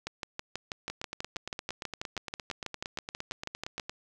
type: two click trains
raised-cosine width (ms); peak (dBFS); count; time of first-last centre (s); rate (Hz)
0.2; -17 / -19; 24 / 27; 0.07-3.798 / 0.9-3.895; 6.17 / 8.68
effects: none